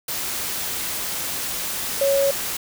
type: tone in noise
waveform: sine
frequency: 554 Hz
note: C#5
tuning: 1 cent flat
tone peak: -16 dBFS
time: 2.01-2.31 s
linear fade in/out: 5 ms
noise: white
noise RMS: -27 dBFS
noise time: 0.08-2.57 s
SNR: +8 dB
effects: none